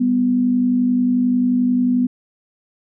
sine tone pair together, 196.9 / 248.2 Hz, G3 / B3, +8 / +9 cents, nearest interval major third, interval 401 cents, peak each -23 / -14 dBFS, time 0-2.07 s, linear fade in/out 10 ms, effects none

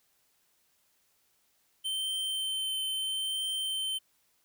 square tone with vibrato, 3100 Hz, G7, 20 cents flat, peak -31 dBFS, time 1.84-3.99 s, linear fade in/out 20 ms, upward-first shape triangle, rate 0.76 Hz, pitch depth 12 cents each way, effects white hiss -71 dBFS RMS until 4.44 s

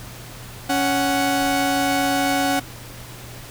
sawtooth tone pair together, 277.9 / 742 Hz, C#4 / F#5, +4 / +5 cents, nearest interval octave + perfect fourth, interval 1701 cents, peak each -17 dBFS, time 0.69-2.6 s, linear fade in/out 10 ms, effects added 120 Hz sine -40 dBFS peak until 3.5 s + pink hiss -39 dBFS RMS until 3.5 s

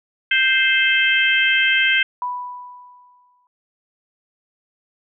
harmonic tone, 523.3 Hz, C5, in tune, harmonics 3 / 4 / 5 / 6, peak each -18 / -19 / -20 / -21 dBFS, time 0.31-2.03 s, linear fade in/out 5 ms
sine tone with exponential decay, 987.8 Hz, B5, in tune, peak -20 dBFS, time 2.22-3.47 s, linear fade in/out 1 ms, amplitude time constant 270 ms
effects none

